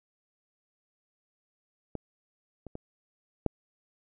clicks, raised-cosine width 2 ms, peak -21 / -28 / -25 / -12 dBFS, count 4, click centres 1.953 / 2.667 / 2.754 / 3.463 s, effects none

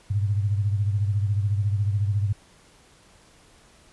sine beating tone pair, 100.5 / 114.5 Hz, G2 / A#2, +44 / -31 cents, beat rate 14 Hz, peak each -21 / -29 dBFS, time 0.1-2.33 s, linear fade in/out 10 ms, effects pink hiss -55 dBFS RMS until 3.92 s + resampled to 24000 Hz

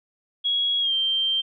sine tone with pitch glide, 3322 to 3150 Hz, G#7 to G7, 0 to +8 cents, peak -20 dBFS, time 0.44-1.42 s, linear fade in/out 20 ms, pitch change -92 cents, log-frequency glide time 0.8-0.93 s, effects none

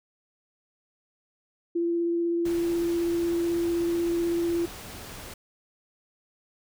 sine tone with vibrato, 340.6 Hz, F4, 43 cents flat, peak -23 dBFS, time 1.75-4.66 s, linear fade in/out 10 ms, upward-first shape triangle, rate 16 Hz, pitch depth 11 cents each way
pink noise, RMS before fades -41 dBFS, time 2.45-5.34 s, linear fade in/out 5 ms
effects none

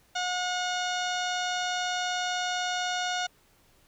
harmonic tone with a mistuned harmonic, 724 Hz, F#5, 38 cents flat, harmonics 1 / 2 / 3 / 4 / 5 / 6 / 7 / 8 / 9 / 10, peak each -31 / -33 / -41 / -37 / -37 / -41 / -48 / -41 / -48 / -46 dBFS, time 0.15-3.27 s, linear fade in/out 10 ms, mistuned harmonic 7, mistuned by +31 cents, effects pink hiss -63 dBFS RMS until 3.87 s

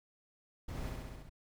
brown noise with echo, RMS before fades -40 dBFS, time 0.68-0.9 s, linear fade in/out 10 ms, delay 66 ms, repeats 6, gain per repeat -2 dB, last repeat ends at 1.296 s, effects none

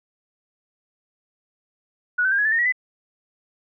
sine tone with pitch steps, 1464 / 1531.5 / 1602 / 1675.9 / 1753.1 / 1833.9 / 1918.4 / 2007 Hz, F#6 / G6 / G6 / G#6 / A6 / A#6 / A#6 / B6, -19 / -41 / +37 / +15 / -7 / -29 / +49 / +27 cents, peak -17 dBFS, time 2.18-2.724 s, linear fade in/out 10 ms, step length 68 ms, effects none

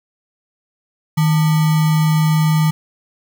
sine tone with sample-and-hold, 156.4 Hz, D#3, 9 cents sharp, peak -11 dBFS, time 1.17-2.71 s, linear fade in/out 10 ms, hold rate 1050 Hz, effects none

